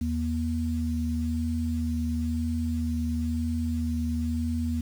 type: tone pair together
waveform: sine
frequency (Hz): 80 / 239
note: D#2 / A#3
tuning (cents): +49 / +43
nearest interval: octave + perfect fifth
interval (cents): 1894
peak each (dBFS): -28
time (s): 0.01-4.81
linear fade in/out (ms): 5
effects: 8-bit